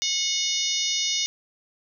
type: harmonic tone with a mistuned harmonic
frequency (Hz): 729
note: F#5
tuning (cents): -26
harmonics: 3 / 4 / 5 / 6 / 7 / 8 / 9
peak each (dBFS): -34 / -31 / -28 / -34 / -29 / -30 / -32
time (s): 0.02-1.26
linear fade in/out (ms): 0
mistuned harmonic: 9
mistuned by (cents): -27
effects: none